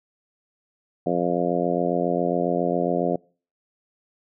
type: harmonic tone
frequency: 87.31 Hz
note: F2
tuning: in tune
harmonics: 2 / 3 / 4 / 5 / 6 / 7 / 8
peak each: -28 / -28 / -28 / -28 / -28 / -28 / -28 dBFS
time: 1.06-3.16 s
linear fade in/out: 5 ms
effects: noise-tail reverb RT60 0.4 s tail -25 dB re dry